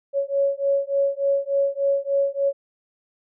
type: beating tone pair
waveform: sine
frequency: 554.4 / 557.8 Hz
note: C#5 / C#5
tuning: 0 / +11 cents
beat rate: 3.4 Hz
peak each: -22 dBFS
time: 0.13-2.53 s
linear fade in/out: 50 ms
effects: none